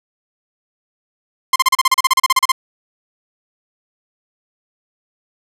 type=tone bursts; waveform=sawtooth; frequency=1049 Hz; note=C6; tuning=4 cents sharp; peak=-5 dBFS; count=16; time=1.53-2.519 s; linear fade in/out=5 ms; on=29 ms; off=35 ms; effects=resampled to 32000 Hz + 7-bit